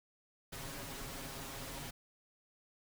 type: noise with comb filter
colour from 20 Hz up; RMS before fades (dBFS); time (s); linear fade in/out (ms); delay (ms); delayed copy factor
pink; -45; 0.52-1.91; 10; 7.3; +0.65
effects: none